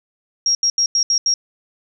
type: tone bursts at uneven times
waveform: sine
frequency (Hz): 5600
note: F8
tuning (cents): +4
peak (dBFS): -13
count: 6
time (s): 0.46-0.55 / 0.63-0.7 / 0.78-0.86 / 0.95-1.03 / 1.1-1.18 / 1.26-1.34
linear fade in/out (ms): 2
effects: none